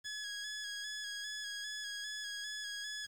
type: tone with vibrato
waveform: 15% pulse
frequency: 1677 Hz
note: G#6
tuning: 16 cents sharp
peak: -34 dBFS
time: 0.04-3.07 s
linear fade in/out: 20 ms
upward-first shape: square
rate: 2.5 Hz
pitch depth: 24 cents each way
effects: low-pass 10000 Hz 12 dB/octave + 10-bit